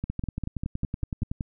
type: two click trains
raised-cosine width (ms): 5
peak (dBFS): -17 / -17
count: 7 / 15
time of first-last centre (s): 0.04-1.23 / 0.1-1.408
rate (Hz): 5.04 / 10.7
effects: none